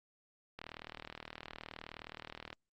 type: click train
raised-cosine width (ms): 0.3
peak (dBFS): -28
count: 77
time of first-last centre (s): 0.59-2.529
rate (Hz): 39.2
effects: Opus 48 kbps